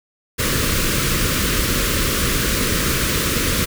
pink band-stop noise, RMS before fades -19 dBFS, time 0.38-3.66 s, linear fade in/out 20 ms, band 560 to 1100 Hz, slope 48 dB/octave, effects none

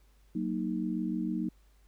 sine chord, D# minor, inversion first, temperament just, 186.68 / 233.3 / 311.1 Hz, F#3 / A#3 / D#4, +16 / +2 / 0 cents, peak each -34 dBFS, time 0.35-1.49 s, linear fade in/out 5 ms, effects added 50 Hz sine -59 dBFS peak until 1.87 s + pink hiss -70 dBFS RMS until 1.87 s

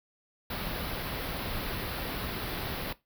pink band-stop noise, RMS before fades -35 dBFS, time 0.5-2.93 s, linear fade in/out 5 ms, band 4900 to 11000 Hz, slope 48 dB/octave, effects noise-tail reverb RT60 0.2 s tail -18 dB re dry

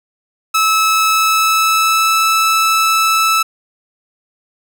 sawtooth tone with pitch glide, 1300 to 1312.1 Hz, E6 to E6, -24 to -8 cents, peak -7 dBFS, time 0.54-3.43 s, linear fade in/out 10 ms, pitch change +16 cents, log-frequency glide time 0.88-2.18 s, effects none

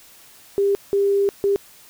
sine tone bursts at uneven times, 399.1 Hz, G4, 31 cents sharp, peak -15 dBFS, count 3, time 0.58-0.75 / 0.93-1.29 / 1.44-1.56 s, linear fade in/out 0 ms, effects white hiss -48 dBFS RMS until 1.89 s

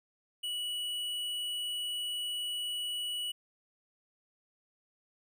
triangle tone with tanh clipping, 2939 Hz, F#7, 12 cents flat, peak -35 dBFS, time 0.43-3.32 s, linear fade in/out 10 ms, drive 15 dB, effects none

